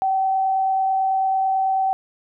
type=tone with frequency modulation; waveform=sine; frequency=767 Hz; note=G5; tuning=38 cents flat; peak=-17 dBFS; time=0.02-1.93 s; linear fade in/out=0 ms; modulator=29.1 Hz; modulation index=0.29; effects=none